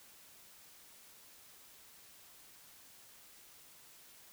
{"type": "silence", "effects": ["white hiss -59 dBFS RMS until 4.32 s"]}